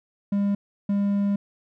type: tone bursts at uneven times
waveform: triangle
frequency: 201.2 Hz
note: G3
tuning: 45 cents sharp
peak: -18 dBFS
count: 2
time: 0.32-0.55 / 0.89-1.36 s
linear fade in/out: 5 ms
effects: none